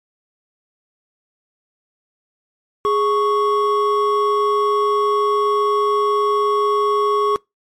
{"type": "tone pair together", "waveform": "triangle", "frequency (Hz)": [415.3, 1108.7], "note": ["G#4", "C#6"], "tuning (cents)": [0, 0], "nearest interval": "octave + perfect fourth", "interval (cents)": 1700, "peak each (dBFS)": -15, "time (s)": [2.85, 7.36], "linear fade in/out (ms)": 0, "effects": ["noise-tail reverb RT60 0.2 s tail -25 dB re dry", "MP3 64 kbps"]}